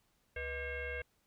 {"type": "tone with frequency modulation", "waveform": "sine", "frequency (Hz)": 1046.5, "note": "C6", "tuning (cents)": 0, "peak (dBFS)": -37, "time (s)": [0.36, 1.02], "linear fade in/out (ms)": 5, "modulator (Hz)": 558, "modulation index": 2.5, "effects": ["pink hiss -75 dBFS RMS until 1.26 s"]}